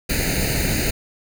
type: noise with comb filter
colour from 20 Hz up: pink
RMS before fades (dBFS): -21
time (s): 0.09-0.91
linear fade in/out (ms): 10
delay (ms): 0.45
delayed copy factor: +0.9
effects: none